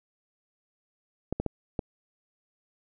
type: clicks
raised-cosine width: 2 ms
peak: -15 dBFS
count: 4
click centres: 1.326 / 1.4 / 1.463 / 1.792 s
effects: none